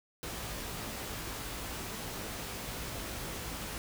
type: noise with comb filter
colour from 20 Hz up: pink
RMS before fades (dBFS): -40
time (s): 0.23-3.78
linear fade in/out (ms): 0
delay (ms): 18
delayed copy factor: +0.55
effects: none